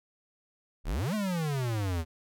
square exponential two-way sweep, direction up then down, 30.87 to 220 to 78.2 Hz, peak -29 dBFS, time 0.84-2.05 s, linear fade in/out 50 ms, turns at 1.14 s, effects none

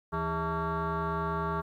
sine tone with frequency modulation, 650 Hz, E5, 24 cents flat, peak -27 dBFS, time 0.12-1.62 s, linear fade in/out 20 ms, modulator 242 Hz, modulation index 2.9, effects tanh soft clip ceiling -25 dBFS + 11-bit

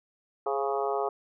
harmonic tone with a mistuned harmonic, 138.59 Hz, C#3, in tune, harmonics 3 / 4 / 5 / 6 / 7 / 8 / 9, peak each -30 / -35 / -32 / -34 / -40 / -37 / -38 dBFS, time 0.46-1.09 s, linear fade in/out 5 ms, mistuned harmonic 4, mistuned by -46 cents, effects none

